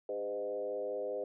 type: tone with frequency modulation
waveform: sine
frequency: 510 Hz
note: C5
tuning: 44 cents flat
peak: -34 dBFS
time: 0.09-1.24 s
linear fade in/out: 2 ms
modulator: 105 Hz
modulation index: 1.1
effects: none